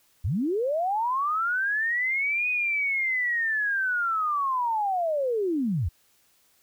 sine linear two-way sweep, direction up then down, 66.4 to 2503 to 66.4 Hz, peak -23 dBFS, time 0.24-5.89 s, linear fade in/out 10 ms, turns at 2.49 s, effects white hiss -64 dBFS RMS until 6.62 s

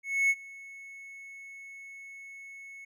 triangle tone with ADSR envelope, 2200 Hz, C#7, 14 cents flat, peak -19 dBFS, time 0.03-2.85 s, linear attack 270 ms, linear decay 45 ms, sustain -23 dB, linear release 8 ms, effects none

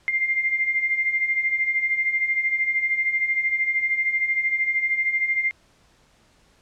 sine beating tone pair, 2093 / 2106 Hz, C7 / C7, 0 / +11 cents, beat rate 13 Hz, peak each -27 / -21 dBFS, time 0.08-5.51 s, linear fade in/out 0 ms, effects pink hiss -59 dBFS RMS until 6.61 s + low-pass 8000 Hz 12 dB/octave

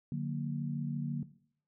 sine chord, D augmented, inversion none, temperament equal with one note detuned, 146.83 / 181.09 / 233.1 Hz, D3 / F#3 / A#3, 0 / -37 / 0 cents, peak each -35 / -38 / -38 dBFS, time 0.12-1.23 s, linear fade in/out 2 ms, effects noise-tail reverb RT60 0.6 s tail -17 dB re dry

